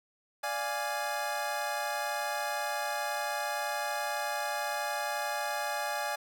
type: chord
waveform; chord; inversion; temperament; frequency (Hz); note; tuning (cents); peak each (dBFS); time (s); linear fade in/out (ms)
25% pulse; D diminished; none; equal; 587.3 / 698.5 / 830.6; D5 / F5 / Ab5; 0 / 0 / 0; -33 / -35 / -30; 0.43-6.16; 10
effects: none